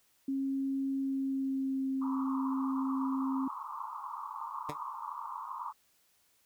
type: tone with pitch glide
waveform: sine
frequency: 270.9 to 266.7 Hz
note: C#4 to C4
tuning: -40 to +33 cents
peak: -30 dBFS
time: 0.28-3.48 s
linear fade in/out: 5 ms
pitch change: -27 cents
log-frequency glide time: 0.95-1.88 s
type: band-pass noise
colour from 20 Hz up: white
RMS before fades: -41 dBFS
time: 2.01-5.73 s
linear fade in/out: 20 ms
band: 890 to 1200 Hz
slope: 96 dB/octave
type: tone with exponential decay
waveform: 10% pulse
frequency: 148.6 Hz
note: D3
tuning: 21 cents sharp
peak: -25 dBFS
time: 4.69-4.77 s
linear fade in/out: 2 ms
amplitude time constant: 17 ms
effects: white hiss -70 dBFS RMS until 6.45 s